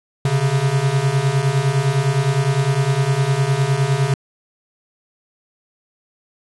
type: beating tone pair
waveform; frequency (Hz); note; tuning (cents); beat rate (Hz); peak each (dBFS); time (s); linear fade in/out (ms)
square; 130.81 / 140.61; C3 / C#3; 0 / +25; 9.8; -20 / -18; 0.25-4.14; 2
effects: resampled to 24000 Hz